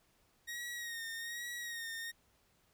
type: tone with vibrato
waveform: sawtooth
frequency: 1873 Hz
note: A#6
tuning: 8 cents sharp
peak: -37 dBFS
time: 0.47-2.12 s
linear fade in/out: 20 ms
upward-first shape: sine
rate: 1.2 Hz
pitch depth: 46 cents each way
effects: pink hiss -72 dBFS RMS until 2.73 s